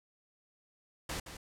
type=noise with echo; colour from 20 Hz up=pink; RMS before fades=-38 dBFS; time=1.09-1.2 s; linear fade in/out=5 ms; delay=170 ms; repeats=1; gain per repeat=-9 dB; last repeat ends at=1.37 s; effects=low-pass 11000 Hz 12 dB/octave